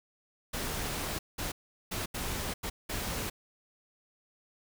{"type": "noise bursts at uneven times", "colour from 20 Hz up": "pink", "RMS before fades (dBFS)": -35, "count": 6, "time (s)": [[0.53, 1.19], [1.38, 1.52], [1.91, 2.06], [2.14, 2.54], [2.63, 2.7], [2.89, 3.3]], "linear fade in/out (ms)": 10, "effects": []}